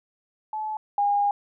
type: tone pair in turn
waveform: sine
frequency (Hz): 862 / 813.6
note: A5 / G#5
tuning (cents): -36 / -36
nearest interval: minor second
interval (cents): 100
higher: first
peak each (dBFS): -27 / -19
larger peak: second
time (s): 0.53-0.77 / 0.98-1.31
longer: second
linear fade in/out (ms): 2
effects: none